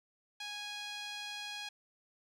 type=tone with band-pass filter; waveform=sawtooth; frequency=828 Hz; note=G#5; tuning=5 cents flat; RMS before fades=-43 dBFS; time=0.4-1.69 s; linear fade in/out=5 ms; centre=3500 Hz; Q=1.6; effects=none